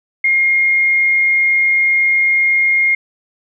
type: tone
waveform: sine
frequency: 2134 Hz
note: C7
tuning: 34 cents sharp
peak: -10 dBFS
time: 0.24-2.95 s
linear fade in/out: 5 ms
effects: none